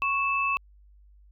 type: tone pair together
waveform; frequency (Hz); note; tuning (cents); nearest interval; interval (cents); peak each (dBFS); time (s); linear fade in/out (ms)
sine; 1105.4 / 2629; C#6 / E7; -5 / -5; octave + minor third; 1500; -26 / -26; 0.02-0.57; 0
effects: added 50 Hz sine -52 dBFS peak until 1.31 s